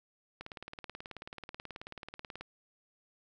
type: click train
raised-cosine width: 0.3 ms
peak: -27 dBFS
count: 38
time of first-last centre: 0.41-2.41 s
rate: 18.5 Hz
effects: none